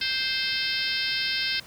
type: harmonic tone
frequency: 523.3 Hz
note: C5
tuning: in tune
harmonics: 3 / 4 / 5 / 6 / 7 / 8 / 9 / 10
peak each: -33 / -33 / -33 / -33 / -33 / -33 / -33 / -33 dBFS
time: 0.01-1.6 s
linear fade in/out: 5 ms
effects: pink hiss -48 dBFS RMS until 1.66 s + high-pass 60 Hz 12 dB/octave